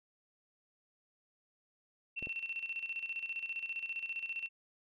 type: tone with tremolo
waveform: sine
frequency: 2700 Hz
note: E7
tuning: 41 cents sharp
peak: -35 dBFS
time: 2.16-4.49 s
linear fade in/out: 20 ms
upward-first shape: square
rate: 15 Hz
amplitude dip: 65%
type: clicks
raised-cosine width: 2 ms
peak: -33 dBFS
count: 2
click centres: 2.226 / 2.271 s
effects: none